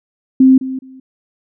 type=tone with echo; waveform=sine; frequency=261.9 Hz; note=C4; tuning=2 cents sharp; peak=-4 dBFS; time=0.4-0.58 s; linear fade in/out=5 ms; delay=210 ms; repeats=2; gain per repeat=-15 dB; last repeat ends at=1 s; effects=none